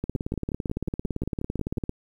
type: two click trains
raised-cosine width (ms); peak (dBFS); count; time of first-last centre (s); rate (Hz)
3; -15 / -18; 34 / 10; 0.04-1.894 / 0.16-1.773; 17.8 / 5.58
effects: 9-bit